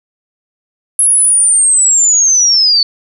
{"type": "linear sweep", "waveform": "sine", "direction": "down", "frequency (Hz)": [10800, 4435], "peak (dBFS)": -6, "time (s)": [0.99, 2.83], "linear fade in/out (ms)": 2, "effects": []}